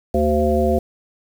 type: harmonic tone with a mistuned harmonic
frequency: 75.5 Hz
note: D2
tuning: 48 cents sharp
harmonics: 1 / 3 / 5 / 7 / 9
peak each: -21 / -21 / -21 / -21 / -21 dBFS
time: 0.14-0.79 s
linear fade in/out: 5 ms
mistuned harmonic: 7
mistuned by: -31 cents
effects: 7-bit